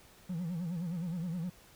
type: tone with vibrato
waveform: triangle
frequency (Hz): 172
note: F3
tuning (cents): -26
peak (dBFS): -31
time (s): 0.29-1.5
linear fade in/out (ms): 10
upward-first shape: sine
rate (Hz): 9.6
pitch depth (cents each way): 130
effects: tanh soft clip ceiling -27 dBFS + pink hiss -59 dBFS RMS until 1.75 s